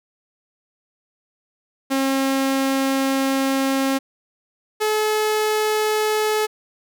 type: tone pair in turn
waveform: sawtooth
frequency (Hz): 269.5 / 428.9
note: C#4 / A4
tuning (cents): -49 / -44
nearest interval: minor sixth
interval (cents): 805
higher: second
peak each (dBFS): -14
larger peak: neither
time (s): 1.9-3.99 / 4.8-6.47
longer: first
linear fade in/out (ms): 20
effects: none